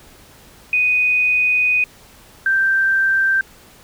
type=tone pair in turn; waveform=sine; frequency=2489 / 1568 Hz; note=D#7 / G6; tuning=0 / 0 cents; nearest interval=minor sixth; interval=800 cents; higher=first; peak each=-13 dBFS; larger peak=neither; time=0.73-1.84 / 2.46-3.41 s; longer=first; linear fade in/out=2 ms; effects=pink hiss -46 dBFS RMS until 3.83 s